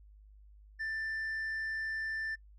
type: tone with tanh clipping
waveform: sine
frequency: 1774 Hz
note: A6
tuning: 14 cents sharp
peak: -35 dBFS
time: 0.79-2.36 s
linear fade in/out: 20 ms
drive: 3 dB
effects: noise-tail reverb RT60 0.1 s tail -25 dB re dry + added 51 Hz sine -54 dBFS peak until 2.58 s